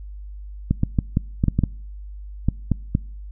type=clicks; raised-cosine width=5 ms; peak=-5 dBFS; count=11; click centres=0.71 / 0.834 / 0.988 / 1.171 / 1.439 / 1.483 / 1.59 / 1.637 / 2.486 / 2.717 / 2.951 s; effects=noise-tail reverb RT60 0.6 s tail -26 dB re dry + added 50 Hz sine -33 dBFS peak until 3.31 s